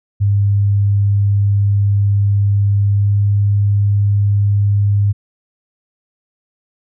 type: tone with pitch glide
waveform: sine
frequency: 100.9 to 101.6 Hz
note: G#2 to G#2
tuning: -49 to -38 cents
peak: -10 dBFS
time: 0.2-5.13 s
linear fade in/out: 20 ms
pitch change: +11 cents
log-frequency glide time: 2.93-3.11 s
effects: none